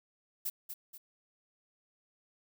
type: noise with echo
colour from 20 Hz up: violet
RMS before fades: -35 dBFS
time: 0.45-0.5 s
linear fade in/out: 10 ms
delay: 240 ms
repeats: 2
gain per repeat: -7 dB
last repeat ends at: 0.98 s
effects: none